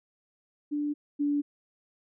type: tone pair in turn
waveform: sine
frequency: 293.7 / 289.5 Hz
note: D4 / D4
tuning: 0 / -25 cents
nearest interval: unison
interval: 25 cents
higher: first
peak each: -27 / -24 dBFS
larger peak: second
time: 0.71-0.94 / 1.19-1.42 s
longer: neither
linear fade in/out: 20 ms
effects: none